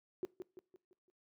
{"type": "tone with echo", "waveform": "sine", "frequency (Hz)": 365.4, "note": "F#4", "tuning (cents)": -22, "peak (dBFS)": -34, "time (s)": [0.23, 0.25], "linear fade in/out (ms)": 0, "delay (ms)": 170, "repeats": 5, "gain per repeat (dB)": -7, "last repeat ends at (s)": 1.1, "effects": ["noise-tail reverb RT60 0.3 s tail -21 dB re dry", "high-pass 100 Hz 12 dB/octave"]}